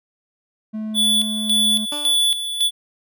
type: tone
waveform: triangle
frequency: 216.6 Hz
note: A3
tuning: 27 cents flat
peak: -22 dBFS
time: 0.73-1.86 s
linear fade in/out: 20 ms
type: tone with tremolo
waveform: square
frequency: 3451 Hz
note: A7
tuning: 34 cents flat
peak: -15 dBFS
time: 0.94-2.71 s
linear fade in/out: 50 ms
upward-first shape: square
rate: 1.8 Hz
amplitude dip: 65%
type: tone with exponential decay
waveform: 15% pulse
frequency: 293.7 Hz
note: D4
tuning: in tune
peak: -20 dBFS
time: 1.92-2.43 s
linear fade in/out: 1 ms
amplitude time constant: 110 ms
effects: none